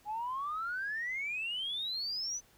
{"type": "exponential sweep", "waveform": "sine", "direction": "up", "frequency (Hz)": [819, 6140], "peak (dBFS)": -33, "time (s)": [0.05, 2.41], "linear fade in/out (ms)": 50, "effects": ["tanh soft clip ceiling -29 dBFS", "pink hiss -64 dBFS RMS until 2.57 s"]}